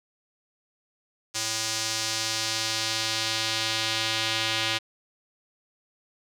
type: tone with band-pass filter sweep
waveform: square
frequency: 111.4 Hz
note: A2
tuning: 22 cents sharp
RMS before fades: -28 dBFS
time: 1.34-4.79 s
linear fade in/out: 20 ms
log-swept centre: 6000 to 3400 Hz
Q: 1.6
effects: none